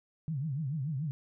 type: tone with vibrato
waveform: sine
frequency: 144.9 Hz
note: D3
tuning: 23 cents flat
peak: -31 dBFS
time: 0.28-1.11 s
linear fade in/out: 0 ms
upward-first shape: triangle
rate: 6.9 Hz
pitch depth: 260 cents each way
effects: none